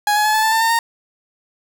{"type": "tone with pitch steps", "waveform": "30% pulse", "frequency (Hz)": [830.6, 843.2, 855.9, 868.9, 882, 895.4, 908.9, 922.7], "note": ["G#5", "G#5", "A5", "A5", "A5", "A5", "A#5", "A#5"], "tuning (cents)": [0, 26, -48, -22, 4, 30, -44, -18], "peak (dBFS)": -11, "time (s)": [0.07, 0.79], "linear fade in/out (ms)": 2, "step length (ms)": 90, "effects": []}